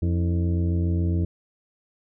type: harmonic tone with a mistuned harmonic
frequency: 87.31 Hz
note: F2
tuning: in tune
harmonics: 1 / 2 / 3 / 4 / 5 / 6 / 7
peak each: -21 / -28 / -36 / -31 / -40 / -47 / -47 dBFS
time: 0.02-1.25 s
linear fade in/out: 5 ms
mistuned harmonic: 4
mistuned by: -110 cents
effects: none